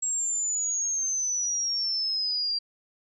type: exponential sweep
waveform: sine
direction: down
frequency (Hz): 7640 to 4719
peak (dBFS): -25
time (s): 0.02-2.59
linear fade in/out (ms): 10
effects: none